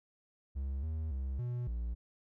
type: tone with pitch steps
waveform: triangle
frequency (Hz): 67.9 / 79.1 / 66.4 / 122 / 58.5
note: C#2 / D#2 / C2 / B2 / A#1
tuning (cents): -35 / +29 / +26 / -21 / +7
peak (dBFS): -32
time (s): 0.55-1.95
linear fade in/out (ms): 20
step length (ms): 280
effects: none